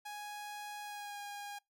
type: tone with pitch glide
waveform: sawtooth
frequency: 830.6 to 815.9 Hz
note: G#5 to G#5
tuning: 0 to -31 cents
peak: -39 dBFS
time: 0.05-1.59 s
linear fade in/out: 10 ms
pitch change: -31 cents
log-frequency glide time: 0.82-1.2 s
effects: noise-tail reverb RT60 0.2 s tail -26 dB re dry